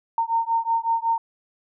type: beating tone pair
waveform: sine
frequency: 913 / 918.4 Hz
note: A#5 / A#5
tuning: -36 / -26 cents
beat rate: 5.4 Hz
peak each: -23 dBFS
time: 0.18-1.18 s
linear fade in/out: 2 ms
effects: none